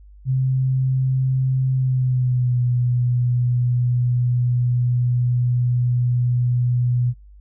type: tone with pitch glide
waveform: sine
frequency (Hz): 130.81 to 122.76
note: C3 to B2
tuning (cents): 0 to -10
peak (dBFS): -16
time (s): 0.25-7.14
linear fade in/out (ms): 50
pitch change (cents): -110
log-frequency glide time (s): 1.74-2.6
effects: noise-tail reverb RT60 0.2 s tail -23 dB re dry + added 50 Hz sine -42 dBFS peak until 7.4 s